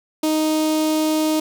sawtooth tone with notch filter, 311.1 Hz, D#4, in tune, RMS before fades -19 dBFS, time 0.23-1.4 s, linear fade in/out 5 ms, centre 1700 Hz, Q 0.89, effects 9-bit

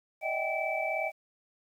sine tone cluster, 598 / 640 / 764 / 801 / 2312 Hz, D5 / D#5 / G5 / G5 / D7, +31 / +49 / -45 / +37 / -28 cents, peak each -39 / -33 / -36 / -40 / -33 dBFS, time 0.21-1.12 s, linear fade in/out 50 ms, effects 10-bit

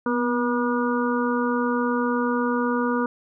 harmonic tone with a mistuned harmonic, 241.1 Hz, B3, 41 cents flat, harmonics 1 / 2 / 4 / 5 / 6, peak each -23 / -26 / -29 / -30 / -31 dBFS, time 0.06-3.06 s, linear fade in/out 2 ms, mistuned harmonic 1, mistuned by +36 cents, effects none

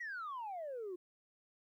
sine exponential sweep, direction down, 1975.5 to 347.3 Hz, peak -39 dBFS, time 0-0.96 s, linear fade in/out 10 ms, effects tanh soft clip ceiling -38 dBFS + 13-bit

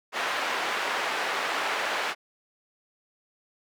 white band-pass noise, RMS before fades -29 dBFS, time 0.12-2.15 s, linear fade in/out 50 ms, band 500 to 2000 Hz, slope 12 dB/octave, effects none

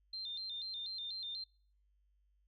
sine tone with vibrato, 3872 Hz, B7, 35 cents flat, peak -40 dBFS, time 0.13-1.44 s, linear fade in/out 5 ms, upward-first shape square, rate 4.1 Hz, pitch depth 120 cents each way, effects noise-tail reverb RT60 0.5 s tail -25 dB re dry + added 50 Hz sine -70 dBFS peak until 2.47 s

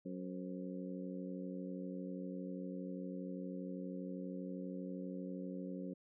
harmonic tone with a mistuned harmonic, 92.5 Hz, F#2, in tune, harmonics 2 / 3 / 4 / 5 / 6, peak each -44 / -46 / -52 / -54 / -51 dBFS, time 0.05-5.94 s, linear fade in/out 10 ms, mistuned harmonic 6, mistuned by -79 cents, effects none

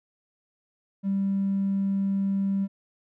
triangle tone, 196 Hz, G3, in tune, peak -19 dBFS, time 1.03-2.68 s, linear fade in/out 50 ms, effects tanh soft clip ceiling -20 dBFS

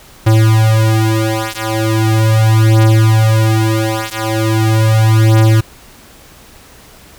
square beating tone pair, 110.3 / 110.69 Hz, A2 / A2, +5 / +11 cents, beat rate 0.39 Hz, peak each -12 dBFS, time 0.26-5.61 s, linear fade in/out 10 ms, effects pink hiss -40 dBFS RMS until 7.18 s

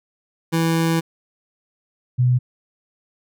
25% pulse / sine tone pair in turn, 164.4 / 124.81 Hz, E3 / B2, -4 / +19 cents, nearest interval perfect fourth, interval 477 cents, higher first, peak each -13 dBFS, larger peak neither, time 0.52-1.01 / 2.18-2.39 s, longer first, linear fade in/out 20 ms, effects none

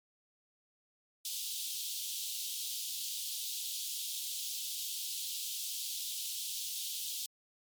pink high-pass noise, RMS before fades -39 dBFS, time 1.25-7.26 s, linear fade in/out 2 ms, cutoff 3100 Hz, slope 48 dB/octave, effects MP3 96 kbps

